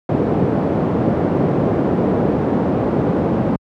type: band-pass noise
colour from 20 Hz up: pink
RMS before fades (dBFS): -17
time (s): 0.09-3.56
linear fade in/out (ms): 2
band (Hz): 150 to 520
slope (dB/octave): 12
effects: high-pass 60 Hz 12 dB/octave